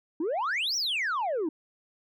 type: exponential two-way sweep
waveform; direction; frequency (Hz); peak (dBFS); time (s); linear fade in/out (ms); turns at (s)
sine; up then down; 293.7 to 5970 to 293.7; -24; 0.2-1.49; 5; 0.76
effects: tanh soft clip ceiling -25 dBFS